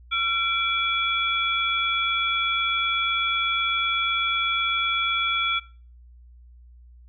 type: tone cluster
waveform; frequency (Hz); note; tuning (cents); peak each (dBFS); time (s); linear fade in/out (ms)
sine; 1356 / 2335 / 3377; E6 / D7 / G#7; +49 / -11 / +28; -26; 0.11-5.6; 20
effects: noise-tail reverb RT60 0.4 s tail -21 dB re dry + added 60 Hz sine -46 dBFS peak until 7.08 s